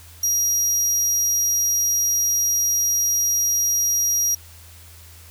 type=tone; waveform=35% pulse; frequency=5720 Hz; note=F8; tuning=41 cents sharp; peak=-15 dBFS; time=0.23-4.35 s; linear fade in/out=5 ms; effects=added 83 Hz sine -44 dBFS peak until 5.3 s + white hiss -47 dBFS RMS until 5.3 s